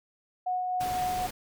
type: tone with tremolo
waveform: sine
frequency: 732 Hz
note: F#5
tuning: 19 cents flat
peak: -26 dBFS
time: 0.46-1.27 s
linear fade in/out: 10 ms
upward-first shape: sine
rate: 3.9 Hz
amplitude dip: 25%
type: noise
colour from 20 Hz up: pink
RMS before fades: -38 dBFS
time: 0.8-1.31 s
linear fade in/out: 10 ms
effects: none